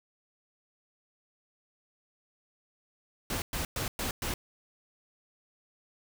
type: noise bursts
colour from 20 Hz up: pink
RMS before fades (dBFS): -33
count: 5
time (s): 3.3-4.34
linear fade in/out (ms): 2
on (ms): 120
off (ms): 110
effects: none